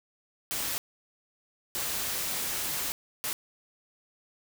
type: noise bursts at uneven times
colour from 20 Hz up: white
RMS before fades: -32 dBFS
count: 3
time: 0.51-0.78 / 1.75-2.92 / 3.24-3.33 s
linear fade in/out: 0 ms
effects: none